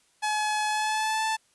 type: tone with pitch glide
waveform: sawtooth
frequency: 850 to 880 Hz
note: G#5 to A5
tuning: +40 to 0 cents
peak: -21 dBFS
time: 0.22-1.37 s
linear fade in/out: 20 ms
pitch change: +60 cents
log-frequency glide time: 0.68-1.25 s
effects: white hiss -65 dBFS RMS until 1.54 s + resampled to 24000 Hz